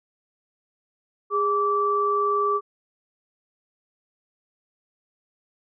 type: tone pair together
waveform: sine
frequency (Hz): 410.5 / 1161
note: G#4 / D6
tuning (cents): -20 / -20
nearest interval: octave + tritone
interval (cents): 1800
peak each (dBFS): -24 / -21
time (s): 1.3-2.61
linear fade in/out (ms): 50
effects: none